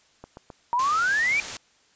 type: click train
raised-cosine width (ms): 1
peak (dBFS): -26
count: 3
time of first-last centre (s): 0.24-0.502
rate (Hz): 7.63
type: exponential sweep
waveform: sine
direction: up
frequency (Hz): 932.3 to 2400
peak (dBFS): -20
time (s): 0.73-1.4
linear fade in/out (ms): 0
type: noise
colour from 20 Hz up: white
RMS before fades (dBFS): -33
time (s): 0.79-1.57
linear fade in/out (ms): 2
effects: white hiss -61 dBFS RMS until 1.95 s + resampled to 16000 Hz